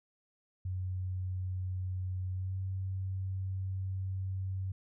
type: tone with pitch glide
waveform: sine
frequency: 92.5 to 94.88 Hz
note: F#2 to F#2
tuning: 0 to +44 cents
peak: -33 dBFS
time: 0.65-4.72 s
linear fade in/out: 5 ms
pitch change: +44 cents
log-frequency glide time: 2.32-2.57 s
effects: none